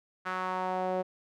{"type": "tone with band-pass filter sweep", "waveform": "sawtooth", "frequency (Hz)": 185, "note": "F#3", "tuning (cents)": 0, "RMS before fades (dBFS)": -32, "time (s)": [0.25, 1.03], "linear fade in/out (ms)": 20, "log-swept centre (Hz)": [1400, 560], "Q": 2.5, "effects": []}